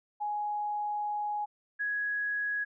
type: tone pair in turn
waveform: sine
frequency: 834 / 1668 Hz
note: G#5 / G#6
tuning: +7 / +7 cents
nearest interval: octave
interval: 1200 cents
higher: second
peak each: -30 / -29 dBFS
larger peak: second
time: 0.2-1.46 / 1.79-2.65 s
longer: first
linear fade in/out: 20 ms
effects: none